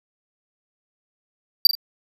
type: tone with echo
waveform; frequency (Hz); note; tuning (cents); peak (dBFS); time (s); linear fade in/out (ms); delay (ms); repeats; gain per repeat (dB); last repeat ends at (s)
square; 4700; D8; +1; -8; 1.65-1.67; 2; 41; 2; -10; 1.752
effects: none